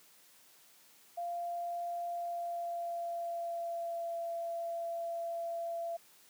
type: tone with pitch glide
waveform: sine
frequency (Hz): 693 to 676.4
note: F5 to E5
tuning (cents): -14 to +44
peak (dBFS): -35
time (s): 1.17-5.97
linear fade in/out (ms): 10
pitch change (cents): -42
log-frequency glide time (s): 2.08-4.17
effects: white hiss -62 dBFS RMS until 6.29 s + high-pass 150 Hz 12 dB/octave